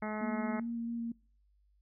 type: harmonic tone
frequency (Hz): 213.8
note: A3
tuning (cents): -49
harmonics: 1 / 2 / 3 / 4 / 5 / 6 / 7 / 8 / 9 / 10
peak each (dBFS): -37 / -45 / -42 / -43 / -50 / -46 / -49 / -51 / -50 / -48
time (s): 0.02-0.6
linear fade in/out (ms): 5
type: tone with vibrato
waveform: sine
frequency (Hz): 233.1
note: A#3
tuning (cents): 0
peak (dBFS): -34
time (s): 0.21-1.12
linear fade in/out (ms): 5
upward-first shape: square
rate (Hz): 4.5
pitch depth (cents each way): 8
effects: noise-tail reverb RT60 0.4 s tail -24 dB re dry + added 50 Hz sine -66 dBFS peak until 1.81 s